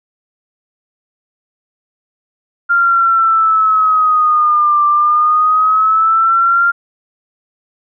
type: exponential two-way sweep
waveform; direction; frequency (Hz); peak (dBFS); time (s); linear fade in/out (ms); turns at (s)
sine; down then up; 1396.9 to 1180 to 1396.9; -8; 2.69-6.72; 20; 4.86
effects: none